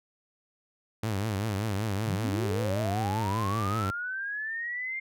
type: tone with vibrato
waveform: sawtooth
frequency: 103.83 Hz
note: G#2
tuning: in tune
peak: -24 dBFS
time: 1.03-3.91 s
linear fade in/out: 5 ms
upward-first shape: triangle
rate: 5.2 Hz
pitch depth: 170 cents each way
type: linear sweep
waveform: sine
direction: up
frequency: 118.9 to 2125 Hz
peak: -31 dBFS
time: 2.06-5 s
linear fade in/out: 10 ms
effects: none